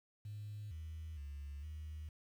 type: tone with pitch steps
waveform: triangle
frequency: 104.5 / 79.2 / 70.9 / 76.9 Hz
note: G#2 / D#2 / C#2 / D#2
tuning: +11 / +31 / +40 / -20 cents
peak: -40 dBFS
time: 0.25-2.09 s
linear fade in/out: 5 ms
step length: 460 ms
effects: tanh soft clip ceiling -41 dBFS + 11-bit